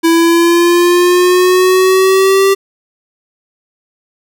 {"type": "linear sweep", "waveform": "square", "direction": "up", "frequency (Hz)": [329.6, 392], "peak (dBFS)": -7, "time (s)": [0.03, 2.55], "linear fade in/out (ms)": 20, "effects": []}